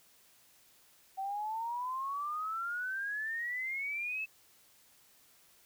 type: exponential sweep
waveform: sine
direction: up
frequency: 762 to 2637 Hz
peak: -34 dBFS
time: 1.17-4.26 s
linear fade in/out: 20 ms
effects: white hiss -64 dBFS RMS until 5.65 s